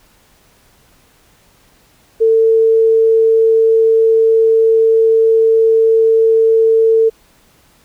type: tone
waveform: sine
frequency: 448.4 Hz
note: A4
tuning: 33 cents sharp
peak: -7 dBFS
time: 2.2-7.1 s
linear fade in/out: 20 ms
effects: pink hiss -51 dBFS RMS until 7.84 s